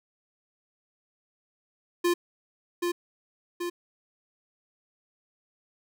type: tone with echo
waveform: square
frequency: 349.2 Hz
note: F4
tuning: in tune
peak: -22 dBFS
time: 2.04-2.14 s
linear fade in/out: 10 ms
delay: 780 ms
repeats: 2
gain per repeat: -4 dB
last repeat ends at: 3.7 s
effects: none